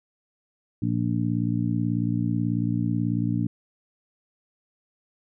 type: harmonic tone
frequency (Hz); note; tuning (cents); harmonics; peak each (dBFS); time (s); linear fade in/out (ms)
58.27; A#1; 0; 2 / 3 / 4 / 5; -26 / -28 / -28 / -29; 0.82-3.47; 5
effects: none